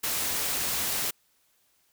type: noise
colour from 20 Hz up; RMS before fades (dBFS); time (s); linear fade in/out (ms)
white; -29; 0.03-1.11; 10
effects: white hiss -68 dBFS RMS until 1.92 s